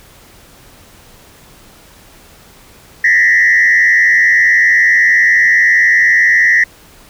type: tone with frequency modulation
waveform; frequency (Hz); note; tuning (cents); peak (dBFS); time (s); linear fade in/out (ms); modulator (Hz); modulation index
sine; 1900; A#6; +33; -5; 3.04-6.64; 5; 92.3; 1.3
effects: tanh soft clip ceiling -3 dBFS + pink hiss -42 dBFS RMS until 7.09 s